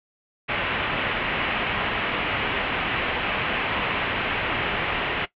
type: low-pass noise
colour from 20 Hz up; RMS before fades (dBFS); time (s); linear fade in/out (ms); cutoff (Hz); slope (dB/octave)
white; -26; 0.48-5.26; 20; 3000; 48
effects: noise-tail reverb RT60 0.1 s tail -17 dB re dry